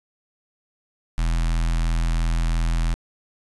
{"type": "tone with notch filter", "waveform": "square", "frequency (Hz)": 41.46, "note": "E1", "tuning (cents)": 11, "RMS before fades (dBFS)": -21, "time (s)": [1.18, 2.94], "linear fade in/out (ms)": 0, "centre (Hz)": 440, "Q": 0.66, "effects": ["resampled to 24000 Hz", "10-bit"]}